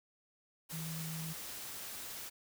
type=tone in noise; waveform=sine; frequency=161 Hz; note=E3; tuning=41 cents flat; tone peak=-40 dBFS; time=0.72-1.34 s; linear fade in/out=20 ms; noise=white; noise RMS=-45 dBFS; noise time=0.69-2.3 s; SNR=+2 dB; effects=none